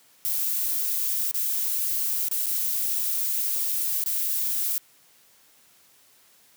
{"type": "noise with dropouts", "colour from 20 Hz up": "violet", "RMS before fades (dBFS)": -26, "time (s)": [0.25, 4.78], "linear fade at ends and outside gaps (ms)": 0, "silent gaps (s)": [[1.312, 1.344], [2.285, 2.313], [2.46, 2.466], [4.039, 4.061]], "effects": ["white hiss -58 dBFS RMS until 6.56 s", "high-pass 100 Hz 12 dB/octave"]}